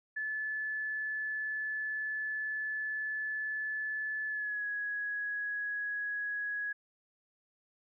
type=tone with pitch glide; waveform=sine; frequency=1731 to 1670.1 Hz; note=A6 to G#6; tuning=-29 to +9 cents; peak=-33 dBFS; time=0.16-6.73 s; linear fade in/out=10 ms; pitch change=-62 cents; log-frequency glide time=4.27-4.66 s; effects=none